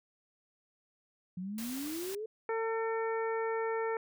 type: exponential sweep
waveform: sine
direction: up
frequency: 175.8 to 451 Hz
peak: -36 dBFS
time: 1.37-2.26 s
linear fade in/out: 5 ms
type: noise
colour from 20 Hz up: white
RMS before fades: -44 dBFS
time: 1.58-2.15 s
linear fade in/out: 2 ms
type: harmonic tone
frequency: 450 Hz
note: A4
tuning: 39 cents sharp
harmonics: 1 / 2 / 3 / 4 / 5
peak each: -32 / -38 / -42 / -44 / -46 dBFS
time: 2.49-3.97 s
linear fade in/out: 2 ms
effects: none